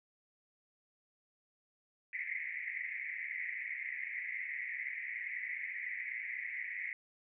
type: band-pass noise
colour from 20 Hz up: white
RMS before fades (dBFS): -41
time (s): 2.13-6.93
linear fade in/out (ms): 2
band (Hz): 1900 to 2200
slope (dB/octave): 96
effects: none